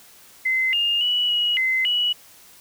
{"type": "tone with pitch steps", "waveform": "sine", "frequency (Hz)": [2057, 2825, 2943, 2906, 2056, 2933], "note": ["C7", "F7", "F#7", "F#7", "C7", "F#7"], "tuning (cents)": [-30, 19, -10, -32, -31, -16], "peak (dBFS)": -18, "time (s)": [0.45, 2.13], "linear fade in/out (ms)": 10, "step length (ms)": 280, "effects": ["white hiss -49 dBFS RMS until 2.6 s"]}